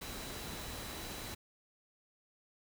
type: tone in noise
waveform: sine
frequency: 3951 Hz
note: B7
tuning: in tune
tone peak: -53 dBFS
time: 0.01-1.35 s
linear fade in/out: 10 ms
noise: pink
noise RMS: -44 dBFS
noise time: 0.01-1.35 s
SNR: -12 dB
effects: none